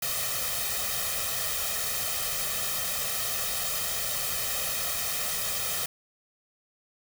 white noise with comb filter, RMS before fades -30 dBFS, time 0.02-5.86 s, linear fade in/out 5 ms, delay 1.6 ms, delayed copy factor +1, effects none

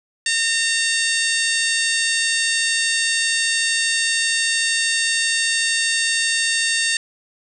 harmonic tone with a mistuned harmonic, 913 Hz, A#5, 36 cents flat, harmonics 2 / 3 / 4 / 5 / 6 / 7 / 8 / 9 / 10, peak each -22 / -25 / -25 / -25 / -31 / -30 / -31 / -27 / -29 dBFS, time 0.26-6.97 s, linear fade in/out 2 ms, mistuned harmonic 10, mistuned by -50 cents, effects none

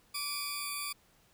20% pulse tone cluster, 1152 / 2450 / 4628 / 4899 Hz, D6 / D#7 / D8 / D#8, -34 / -27 / -26 / -28 cents, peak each -36 / -37 / -34 / -36 dBFS, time 0.14-0.93 s, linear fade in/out 10 ms, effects pink hiss -66 dBFS RMS until 1.33 s

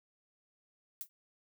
violet noise with exponential decay, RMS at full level -36 dBFS, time 1.01-1.09 s, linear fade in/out 0 ms, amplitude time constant 16 ms, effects none

